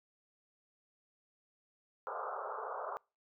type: band-pass noise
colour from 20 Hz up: white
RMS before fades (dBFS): -41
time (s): 2.07-2.97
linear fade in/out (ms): 0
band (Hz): 410 to 1400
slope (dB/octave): 96
effects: noise-tail reverb RT60 0.3 s tail -26 dB re dry